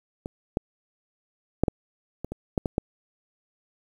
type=clicks; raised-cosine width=2 ms; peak=-19 / -10 / -6 / -9 / -18 / -19 / -9 / -12 / -9 dBFS; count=9; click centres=0.259 / 0.571 / 1.636 / 1.682 / 2.246 / 2.32 / 2.578 / 2.658 / 2.781 s; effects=8-bit